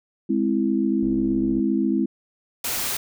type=chord; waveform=sine; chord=Ab augmented; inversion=none; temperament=equal; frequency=207.7 / 261.6 / 329.6 Hz; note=Ab3 / C4 / E4; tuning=0 / 0 / 0 cents; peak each=-23 dBFS; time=0.29-2.06 s; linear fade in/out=10 ms
type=click train; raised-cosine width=3 ms; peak=-23 dBFS; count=40; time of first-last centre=1.03-1.594 s; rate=69.2 Hz
type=noise; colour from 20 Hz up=white; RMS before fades=-26 dBFS; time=2.64-2.97 s; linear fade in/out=5 ms
effects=none